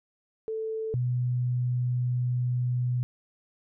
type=tone pair in turn; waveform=sine; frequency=441.3 / 123.84 Hz; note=A4 / B2; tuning=+5 / +5 cents; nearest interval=octave + minor seventh; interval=2200 cents; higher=first; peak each=-29 / -24 dBFS; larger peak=second; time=0.48-0.94 / 0.94-3.03 s; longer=second; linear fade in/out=0 ms; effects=none